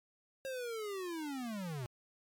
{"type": "linear sweep", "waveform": "square", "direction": "down", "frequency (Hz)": [541, 116.54], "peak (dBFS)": -39, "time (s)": [0.45, 1.86], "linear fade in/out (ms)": 0, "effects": ["MP3 96 kbps"]}